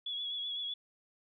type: tone with vibrato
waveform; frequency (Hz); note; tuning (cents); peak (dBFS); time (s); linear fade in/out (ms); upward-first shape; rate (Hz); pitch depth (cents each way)
sine; 3376; G#7; +28; -35; 0.06-0.74; 5; sine; 7.9; 34
effects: none